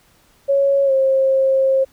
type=tone with pitch glide; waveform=sine; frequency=554.4 to 534 Hz; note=C#5 to C5; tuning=0 to +35 cents; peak=-12 dBFS; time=0.48-1.85 s; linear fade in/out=20 ms; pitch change=-65 cents; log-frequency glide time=0.85-0.92 s; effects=pink hiss -55 dBFS RMS until 1.92 s